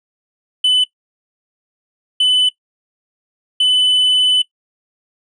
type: tone bursts at uneven times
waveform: triangle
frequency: 3006 Hz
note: F#7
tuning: 27 cents sharp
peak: -8 dBFS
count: 3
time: 0.64-0.84 / 2.2-2.49 / 3.6-4.42 s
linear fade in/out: 5 ms
effects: noise-tail reverb RT60 0.1 s tail -19 dB re dry + resampled to 22050 Hz